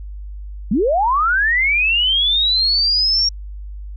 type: linear sweep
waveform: sine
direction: up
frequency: 174.61 to 5600 Hz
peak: -13 dBFS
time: 0.71-3.29 s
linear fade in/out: 5 ms
effects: added 50 Hz sine -28 dBFS peak until 3.96 s